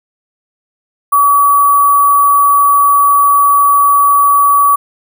sine tone with sample-and-hold, 1138 Hz, C#6, 45 cents sharp, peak -5 dBFS, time 1.12-4.76 s, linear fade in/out 10 ms, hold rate 11025 Hz, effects none

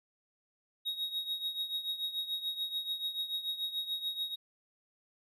triangle tone with tremolo, 3774 Hz, A#7, 21 cents sharp, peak -29 dBFS, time 0.85-4.36 s, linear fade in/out 20 ms, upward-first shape triangle, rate 6.9 Hz, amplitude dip 80%, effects none

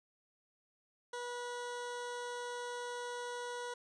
20% pulse tone, 486.3 Hz, B4, 27 cents flat, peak -35 dBFS, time 1.13-3.74 s, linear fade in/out 5 ms, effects resampled to 22050 Hz + 11-bit

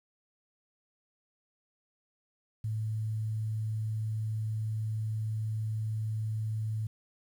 sine tone with quantisation, 109.2 Hz, A2, 13 cents flat, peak -30 dBFS, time 2.64-6.87 s, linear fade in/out 5 ms, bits 10, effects none

